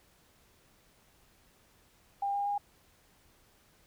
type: tone with pitch steps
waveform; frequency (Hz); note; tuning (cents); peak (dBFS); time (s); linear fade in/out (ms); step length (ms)
sine; 800 / 807 / 814; G5 / G#5 / G#5; +35 / -50 / -35; -29; 2.22-2.58; 5; 120
effects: pink hiss -65 dBFS RMS until 3.86 s